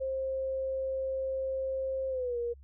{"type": "tone with pitch glide", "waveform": "sine", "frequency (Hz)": [530, 474.9], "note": ["C5", "A#4"], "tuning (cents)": [22, 32], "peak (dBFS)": -30, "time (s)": [0, 2.54], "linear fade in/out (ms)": 20, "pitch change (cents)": -190, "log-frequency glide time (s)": [2.09, 2.38], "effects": ["added 68 Hz sine -50 dBFS peak until 2.63 s"]}